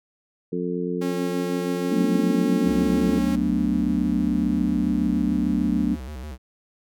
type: harmonic tone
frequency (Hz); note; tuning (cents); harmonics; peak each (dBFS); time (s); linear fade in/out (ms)
88.7; F2; +27; 2 / 3 / 4 / 5; -28 / -30 / -30 / -29; 0.52-3.19; 10
type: tone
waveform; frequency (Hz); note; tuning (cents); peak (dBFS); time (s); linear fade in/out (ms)
sawtooth; 272.4; C#4; -30; -25; 1.01-3.36; 10
type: chord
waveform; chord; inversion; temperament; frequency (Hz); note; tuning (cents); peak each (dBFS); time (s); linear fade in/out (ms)
sine; B minor seventh; second; equal; 185 / 220 / 246.9 / 293.7; F#3 / A3 / B3 / D4; 0 / 0 / 0 / 0; -25; 1.9-5.96; 20
type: tone with vibrato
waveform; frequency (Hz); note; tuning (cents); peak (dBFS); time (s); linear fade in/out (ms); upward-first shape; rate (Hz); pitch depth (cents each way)
square; 69.3; C#2; 0; -33; 2.64-6.38; 50; square; 6.4; 150
effects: none